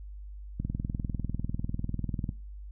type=click train; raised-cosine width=5 ms; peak=-19 dBFS; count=35; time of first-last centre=0.6-2.292 s; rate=20.1 Hz; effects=noise-tail reverb RT60 0.3 s tail -19 dB re dry + added 50 Hz sine -40 dBFS peak until 2.71 s